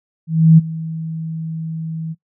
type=tone with ADSR envelope; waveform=sine; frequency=161.3 Hz; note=E3; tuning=37 cents flat; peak=-3 dBFS; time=0.27-2.15 s; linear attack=310 ms; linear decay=21 ms; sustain=-19 dB; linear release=34 ms; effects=noise-tail reverb RT60 0.1 s tail -20 dB re dry